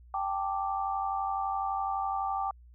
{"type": "chord", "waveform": "sine", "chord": "G suspended second", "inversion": "none", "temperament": "equal with one note detuned", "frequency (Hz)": [784, 875.9, 1174.7], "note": ["G5", "A5", "D6"], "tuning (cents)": [0, -8, 0], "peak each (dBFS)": [-31, -36, -34], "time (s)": [0.14, 2.51], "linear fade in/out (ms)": 2, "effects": ["added 60 Hz sine -51 dBFS peak until 2.74 s"]}